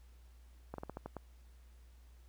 slowing click train, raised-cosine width 1 ms, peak -28 dBFS, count 7, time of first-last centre 0.74-1.167 s, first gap 43 ms, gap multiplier 1.2, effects added 60 Hz sine -56 dBFS peak until 2.28 s + pink hiss -71 dBFS RMS until 2.28 s

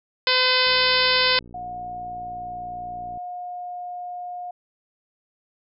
harmonic tone, 509 Hz, C5, 48 cents flat, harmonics 1 / 2 / 3 / 4 / 5 / 6 / 7 / 8 / 9 / 10, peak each -26 / -26 / -26 / -26 / -26 / -26 / -26 / -26 / -26 / -26 dBFS, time 0.27-1.39 s, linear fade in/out 2 ms
click train, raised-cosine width 3 ms, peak -33 dBFS, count 150, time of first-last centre 0.67-3.174 s, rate 59.5 Hz
sine tone with pitch glide, 721 to 714.8 Hz, F#5 to F5, -45 to +40 cents, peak -30 dBFS, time 1.54-4.51 s, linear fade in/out 5 ms, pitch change -15 cents, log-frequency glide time 2.08-3.79 s
effects none

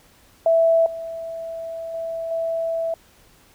sine tone with level steps, 659.3 Hz, E5, in tune, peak -13 / -28 / -25 / -21 dBFS, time 0.46-2.94 s, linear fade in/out 2 ms, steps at 0.86 / 1.94 / 2.31 s, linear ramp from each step 2 ms, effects pink hiss -54 dBFS RMS until 3.54 s

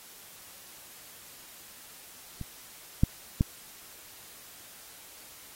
clicks, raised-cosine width 5 ms, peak -24 / -8 / -10 dBFS, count 3, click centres 2.413 / 3.035 / 3.409 s, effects white hiss -50 dBFS RMS until 5.55 s + AAC 48 kbps

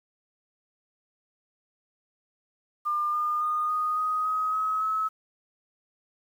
sine tone with pitch steps, 1200 / 1212.5 / 1225.2 / 1238 / 1251 / 1264 / 1277.2 / 1290.6 Hz, D6 / D#6 / D#6 / D#6 / D#6 / D#6 / D#6 / E6, +37 / -45 / -27 / -9 / +9 / +27 / +45 / -37 cents, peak -24 dBFS, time 2.85-5.09 s, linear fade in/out 20 ms, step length 280 ms, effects 9-bit

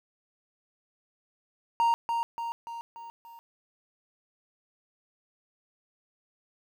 triangle tone with echo, 930 Hz, A#5, 4 cents flat, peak -19 dBFS, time 1.8-1.94 s, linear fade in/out 0 ms, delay 290 ms, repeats 5, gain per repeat -5 dB, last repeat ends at 3.39 s, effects 10-bit

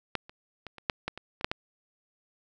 clicks, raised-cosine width 0.3 ms, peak -12 / -30 / -24 / -29 / -9 / -15 / -24 / -25 / -8 / -13 dBFS, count 10, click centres 0.153 / 0.295 / 0.667 / 0.783 / 0.898 / 1.08 / 1.176 / 1.411 / 1.445 / 1.515 s, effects none

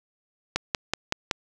click train, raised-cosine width 0.2 ms, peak -6 dBFS, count 5, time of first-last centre 0.56-1.312 s, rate 5.32 Hz, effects none

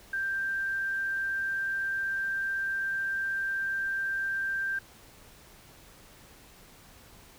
sine tone, 1577 Hz, G6, 10 cents sharp, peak -28 dBFS, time 0.13-4.79 s, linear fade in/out 5 ms, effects pink hiss -54 dBFS RMS until 7.38 s

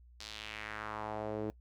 sawtooth tone with band-pass filter sweep, 107.4 Hz, A2, 41 cents flat, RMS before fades -41 dBFS, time 0.2-1.5 s, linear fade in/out 0 ms, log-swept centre 4800 to 370 Hz, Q 2.1, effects noise-tail reverb RT60 0.1 s tail -22 dB re dry + added 60 Hz sine -56 dBFS peak until 1.6 s

